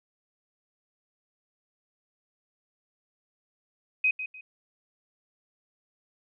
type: tone with echo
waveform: sine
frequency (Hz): 2517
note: D#7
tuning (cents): +19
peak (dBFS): -20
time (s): 4.04-4.11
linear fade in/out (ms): 5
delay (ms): 150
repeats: 2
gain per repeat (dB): -11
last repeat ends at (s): 4.41
effects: none